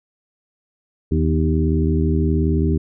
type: harmonic tone with a mistuned harmonic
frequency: 78.8 Hz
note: D#2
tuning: 23 cents sharp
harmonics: 1 / 2 / 3 / 4 / 5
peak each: -18 / -21 / -23 / -24 / -25 dBFS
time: 1.11-2.78 s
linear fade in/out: 10 ms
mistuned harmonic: 3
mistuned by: +48 cents
effects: none